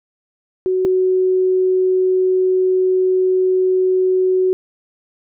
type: tone pair in turn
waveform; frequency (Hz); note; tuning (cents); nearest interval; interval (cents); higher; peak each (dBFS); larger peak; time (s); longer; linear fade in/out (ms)
sine; 371.9 / 371.9; F#4 / F#4; +9 / +9; unison; 0; neither; -14 / -12; second; 0.66-0.85 / 0.85-4.53; second; 0
effects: none